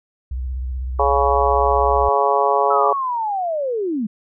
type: tone with vibrato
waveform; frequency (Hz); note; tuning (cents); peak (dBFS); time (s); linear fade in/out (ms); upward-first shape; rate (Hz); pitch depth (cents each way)
sine; 63.7; C2; -46; -22; 0.31-2.09; 5; square; 16; 77
type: harmonic tone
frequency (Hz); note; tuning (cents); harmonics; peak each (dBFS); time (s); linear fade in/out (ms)
140; C#3; +18; 3 / 4 / 5 / 6 / 7 / 8; -21 / -21 / -21 / -21 / -21 / -21; 0.99-2.93; 5
type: linear sweep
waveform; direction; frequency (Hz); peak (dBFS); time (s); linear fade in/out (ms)
sine; down; 1318.5 to 197.6; -19; 2.7-4.07; 10
effects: none